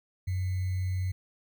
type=tone with sample-and-hold; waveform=sine; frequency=92.5 Hz; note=F#2; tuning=in tune; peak=-27 dBFS; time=0.27-1.12 s; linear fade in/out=10 ms; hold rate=2100 Hz; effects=none